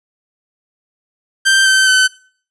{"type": "tone with pitch steps", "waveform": "sawtooth", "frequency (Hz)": [1568, 1544.6, 1521.6], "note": ["G6", "G6", "F#6"], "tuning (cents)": [0, -26, 48], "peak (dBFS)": -5, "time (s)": [1.45, 2.08], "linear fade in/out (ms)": 20, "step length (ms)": 210, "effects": ["noise-tail reverb RT60 0.5 s tail -22 dB re dry", "resampled to 24000 Hz"]}